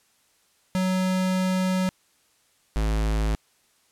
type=tone pair in turn; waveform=square; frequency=186 / 53.57 Hz; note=F#3 / A1; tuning=+9 / -46 cents; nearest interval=octave + minor seventh; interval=2155 cents; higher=first; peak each=-22 dBFS; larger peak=neither; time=0.75-1.89 / 2.76-3.35 s; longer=first; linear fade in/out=0 ms; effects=white hiss -64 dBFS RMS until 3.91 s + low-pass 11000 Hz 12 dB/octave